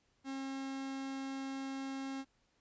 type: tone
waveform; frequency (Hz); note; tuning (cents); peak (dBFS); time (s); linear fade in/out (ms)
45% pulse; 269.6; C#4; -48; -39; 0.24-2.25; 50
effects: pink hiss -75 dBFS RMS until 2.6 s + resampled to 16000 Hz